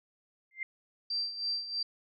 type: tone with exponential growth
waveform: sine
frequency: 2093 Hz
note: C7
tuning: in tune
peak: -29 dBFS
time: 0.51-0.63 s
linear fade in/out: 2 ms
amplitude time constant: 24 ms
type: tone with tremolo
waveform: sine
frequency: 4699 Hz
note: D8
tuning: in tune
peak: -29 dBFS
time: 1.1-1.83 s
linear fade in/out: 5 ms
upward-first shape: sine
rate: 3.1 Hz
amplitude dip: 70%
effects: none